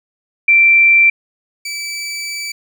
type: tone pair in turn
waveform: sine / 20% pulse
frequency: 2349 / 2311 Hz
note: D7 / D7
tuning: 0 / -28 cents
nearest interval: unison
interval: 28 cents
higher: first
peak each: -6 / -17 dBFS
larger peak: first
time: 0.48-1.1 / 1.65-2.52 s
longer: second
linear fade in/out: 5 ms
effects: none